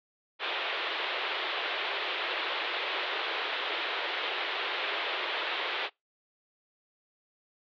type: band-pass noise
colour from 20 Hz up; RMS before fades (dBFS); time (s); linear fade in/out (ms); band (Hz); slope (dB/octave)
white; -33; 0.39-5.9; 50; 350 to 3700; 48
effects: noise-tail reverb RT60 0.2 s tail -26 dB re dry